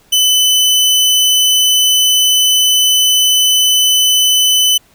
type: tone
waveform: sawtooth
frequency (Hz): 3013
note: F#7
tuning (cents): +31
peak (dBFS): -5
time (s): 0.12-4.78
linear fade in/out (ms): 10
effects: pink hiss -50 dBFS RMS until 4.94 s